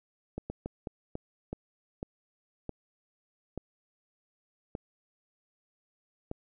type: slowing click train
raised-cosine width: 2 ms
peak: -22 dBFS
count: 11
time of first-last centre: 0.38-6.314 s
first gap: 120 ms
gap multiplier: 1.33
effects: none